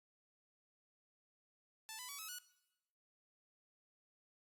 5% pulse tone with pitch steps, 880 / 999.2 / 1134.6 / 1288.4 / 1463 Hz, A5 / B5 / C#6 / E6 / F#6, 0 / +20 / +40 / -40 / -20 cents, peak -35 dBFS, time 1.89-2.385 s, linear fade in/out 0 ms, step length 99 ms, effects noise-tail reverb RT60 0.9 s tail -18 dB re dry + Opus 48 kbps

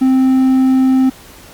triangle tone, 261.6 Hz, C4, in tune, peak -6 dBFS, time 0.01-1.1 s, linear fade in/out 10 ms, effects pink hiss -39 dBFS RMS until 1.53 s + Opus 48 kbps

